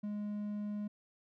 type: tone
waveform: triangle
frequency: 207.8 Hz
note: G#3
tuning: 1 cent sharp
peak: -34 dBFS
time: 0.03-0.88 s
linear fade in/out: 10 ms
effects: none